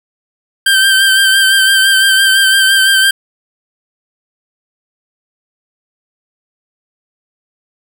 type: tone with vibrato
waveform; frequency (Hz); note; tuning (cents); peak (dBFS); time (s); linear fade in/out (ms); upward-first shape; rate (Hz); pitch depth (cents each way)
25% pulse; 1565; G6; -3; -3; 0.66-3.11; 5; sine; 5.9; 30
effects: none